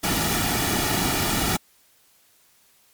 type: noise with comb filter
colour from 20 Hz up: pink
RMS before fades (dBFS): -23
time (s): 0.03-1.57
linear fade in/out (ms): 10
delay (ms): 1.9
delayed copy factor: -0.6
effects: white hiss -59 dBFS RMS until 2.93 s + MP3 96 kbps